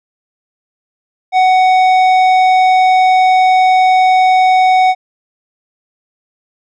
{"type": "tone with tanh clipping", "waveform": "sine", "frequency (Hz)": 745, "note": "F#5", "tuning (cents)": 12, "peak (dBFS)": -8, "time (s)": [1.32, 4.95], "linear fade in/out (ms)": 50, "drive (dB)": 11, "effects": []}